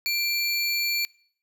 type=tone pair together; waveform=square; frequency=2359 / 4431 Hz; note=D7 / C#8; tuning=+7 / -2 cents; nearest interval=major seventh; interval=1091 cents; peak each=-27 dBFS; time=0.06-1.05 s; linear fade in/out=0 ms; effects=noise-tail reverb RT60 0.6 s tail -24 dB re dry